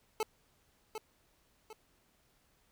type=tone with echo; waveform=25% pulse; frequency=435.8 Hz; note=A4; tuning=17 cents flat; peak=-27 dBFS; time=0.2-0.23 s; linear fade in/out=2 ms; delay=750 ms; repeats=2; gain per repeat=-8 dB; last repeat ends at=1.73 s; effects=pink hiss -71 dBFS RMS until 2.71 s